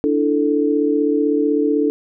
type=chord; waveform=sine; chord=D suspended second; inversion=none; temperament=equal; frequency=293.7 / 329.6 / 440 Hz; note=D4 / E4 / A4; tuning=0 / 0 / 0 cents; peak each=-17 / -22 / -18 dBFS; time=0.04-1.9 s; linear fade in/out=0 ms; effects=none